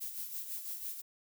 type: noise with tremolo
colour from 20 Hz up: violet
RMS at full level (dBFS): -39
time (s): 0-1.02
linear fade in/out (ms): 20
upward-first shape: sine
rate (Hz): 6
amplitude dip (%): 55
effects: none